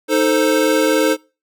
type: chord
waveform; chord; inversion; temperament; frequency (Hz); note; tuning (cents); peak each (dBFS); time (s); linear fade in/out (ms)
square; A diminished; second; equal; 311.1 / 440 / 523.3; Eb4 / A4 / C5; 0 / 0 / 0; -18; 0.08-1.17; 50
effects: noise-tail reverb RT60 0.3 s tail -23 dB re dry